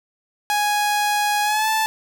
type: tone with pitch glide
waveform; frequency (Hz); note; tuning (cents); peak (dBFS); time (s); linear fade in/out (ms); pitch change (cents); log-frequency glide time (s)
sawtooth; 830.6 to 876.9; G#5 to A5; 0 to -6; -14; 0.5-1.86; 0; +94; 1.43-1.69
effects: none